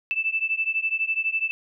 sine beating tone pair, 2637 / 2649 Hz, E7 / E7, 0 / +8 cents, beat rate 12 Hz, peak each -25 / -26 dBFS, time 0.11-1.51 s, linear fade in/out 0 ms, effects none

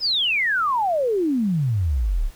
sine exponential sweep, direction down, 5274 to 30.87 Hz, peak -18 dBFS, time 0-2.31 s, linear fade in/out 50 ms, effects pink hiss -50 dBFS RMS until 2.35 s

